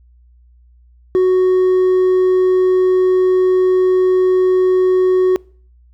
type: tone with hard clipping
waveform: sine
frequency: 370 Hz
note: F#4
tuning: in tune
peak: -10 dBFS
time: 1.15-5.36 s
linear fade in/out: 0 ms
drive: 2 dB
effects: noise-tail reverb RT60 0.5 s tail -26 dB re dry + added 60 Hz sine -45 dBFS peak until 5.93 s